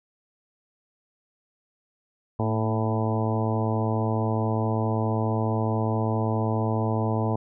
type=harmonic tone with a mistuned harmonic; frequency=110 Hz; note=A2; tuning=in tune; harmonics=1 / 2 / 3 / 4 / 5 / 6 / 7 / 8 / 9; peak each=-25 / -29 / -33 / -32 / -35 / -34 / -35 / -35 / -36 dBFS; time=2.39-7.36 s; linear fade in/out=5 ms; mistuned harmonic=2; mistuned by=+36 cents; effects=none